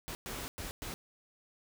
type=noise bursts at uneven times; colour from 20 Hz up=pink; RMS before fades=-41 dBFS; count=4; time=0.08-0.15 / 0.26-0.48 / 0.58-0.71 / 0.82-0.94 s; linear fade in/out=0 ms; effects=none